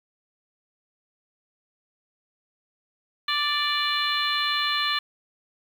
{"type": "harmonic tone", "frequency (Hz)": 587.3, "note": "D5", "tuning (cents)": 0, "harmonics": [2, 3, 4, 5, 6, 7], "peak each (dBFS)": [-28, -29, -32, -30, -29, -30], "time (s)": [3.28, 4.99], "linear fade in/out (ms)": 5, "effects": ["8-bit"]}